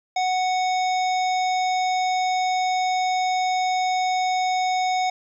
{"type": "harmonic tone", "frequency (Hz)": 740, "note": "F#5", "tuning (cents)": 0, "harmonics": [1, 3, 5, 7, 9], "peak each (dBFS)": [-20, -30, -34, -37, -39], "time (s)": [0.16, 5.1], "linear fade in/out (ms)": 5, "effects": ["10-bit"]}